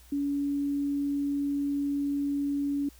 sine tone, 283.7 Hz, C#4, 40 cents sharp, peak -26 dBFS, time 0.12-2.89 s, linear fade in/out 5 ms, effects added 60 Hz sine -53 dBFS peak until 2.99 s + white hiss -58 dBFS RMS until 2.99 s

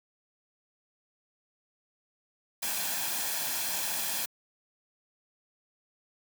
white noise with comb filter, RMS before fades -32 dBFS, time 2.62-4.26 s, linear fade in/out 10 ms, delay 1.2 ms, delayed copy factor +0.55, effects high-pass 200 Hz 12 dB/octave

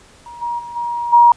sine tone with level steps, 950 Hz, A#5, 33 cents sharp, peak -32 / -19 / -28 / -19 / -5 dBFS, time 0.26-1.32 s, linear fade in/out 2 ms, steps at 0.41 / 0.58 / 0.75 / 1.12 s, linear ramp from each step 20 ms, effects pink hiss -47 dBFS RMS until 1.36 s + resampled to 22050 Hz

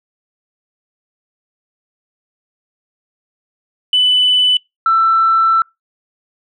sine tone pair in turn, 2994 / 1333.7 Hz, F#7 / E6, +20 / +20 cents, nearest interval octave + major second, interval 1400 cents, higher first, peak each -8 dBFS, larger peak neither, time 3.93-4.57 / 4.86-5.62 s, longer second, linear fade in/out 2 ms, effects noise-tail reverb RT60 0.2 s tail -26 dB re dry + tanh soft clip ceiling -4 dBFS

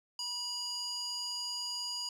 square tone with band-pass filter, 971 Hz, B5, 30 cents flat, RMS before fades -38 dBFS, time 0.19-2.09 s, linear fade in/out 2 ms, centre 5300 Hz, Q 4.5, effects none

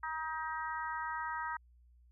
harmonic tone, 316.1 Hz, D#4, 27 cents sharp, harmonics 3 / 4 / 5 / 6, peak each -39 / -41 / -43 / -45 dBFS, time 0.03-1.57 s, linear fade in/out 5 ms, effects added 60 Hz sine -60 dBFS peak until 2.11 s

